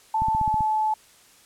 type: tone with pitch glide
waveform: sine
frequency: 880 to 864.9 Hz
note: A5 to A5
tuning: 0 to -30 cents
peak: -20 dBFS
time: 0.14-0.94 s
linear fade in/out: 5 ms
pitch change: -30 cents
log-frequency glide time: 0.35-0.44 s
type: click train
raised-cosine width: 5 ms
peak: -19 dBFS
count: 7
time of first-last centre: 0.22-0.607 s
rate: 15.5 Hz
effects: white hiss -54 dBFS RMS until 1.45 s + low-pass 11000 Hz 12 dB/octave